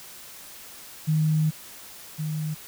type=tone pair in turn; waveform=sine; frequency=155.56 / 154.57 Hz; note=D#3 / D#3; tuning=0 / -11 cents; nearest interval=unison; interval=11 cents; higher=first; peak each=-19 / -26 dBFS; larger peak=first; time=1.07-1.51 / 2.18-2.55 s; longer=first; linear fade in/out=20 ms; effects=white hiss -44 dBFS RMS until 2.67 s